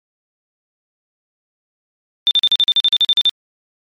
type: tone bursts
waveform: sine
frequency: 3575 Hz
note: A7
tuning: 27 cents sharp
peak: -9 dBFS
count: 13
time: 2.27-3.294 s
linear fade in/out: 0 ms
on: 40 ms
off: 42 ms
effects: MP3 96 kbps